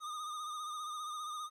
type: tone with vibrato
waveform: square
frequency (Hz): 1226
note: D#6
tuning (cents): -26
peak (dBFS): -40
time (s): 0-1.5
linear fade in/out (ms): 50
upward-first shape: sine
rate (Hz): 15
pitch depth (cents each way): 47
effects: low-pass 10000 Hz 12 dB/octave + 13-bit